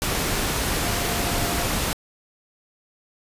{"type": "tone in noise", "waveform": "sine", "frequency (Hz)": 698.5, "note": "F5", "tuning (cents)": 0, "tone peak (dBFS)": -33, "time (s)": [0.83, 1.65], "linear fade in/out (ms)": 0, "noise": "pink", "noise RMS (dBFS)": -24, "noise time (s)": [0.02, 1.93], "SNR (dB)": -12, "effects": ["resampled to 32000 Hz"]}